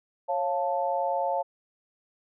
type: chord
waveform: sine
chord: Db augmented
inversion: none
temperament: equal with one note detuned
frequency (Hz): 548.6 / 698.5 / 880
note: Db5 / F5 / A5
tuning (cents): -18 / 0 / 0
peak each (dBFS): -29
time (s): 0.28-1.43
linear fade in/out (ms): 20
effects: none